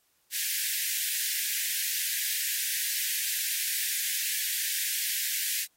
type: high-pass noise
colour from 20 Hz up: white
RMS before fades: -30 dBFS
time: 0.31-5.67 s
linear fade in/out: 50 ms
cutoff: 1600 Hz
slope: 96 dB/octave
effects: white hiss -70 dBFS RMS until 5.76 s + AAC 48 kbps